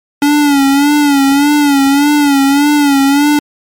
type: tone with vibrato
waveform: square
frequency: 284.3 Hz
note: C#4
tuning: 44 cents sharp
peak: -7 dBFS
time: 0.22-3.39 s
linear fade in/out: 2 ms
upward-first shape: sine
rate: 1.7 Hz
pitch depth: 68 cents each way
effects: MP3 96 kbps